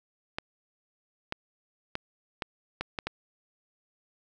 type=clicks; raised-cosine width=0.3 ms; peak=-15 dBFS; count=7; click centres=0.385 / 1.324 / 1.954 / 2.422 / 2.81 / 2.988 / 3.07 s; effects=none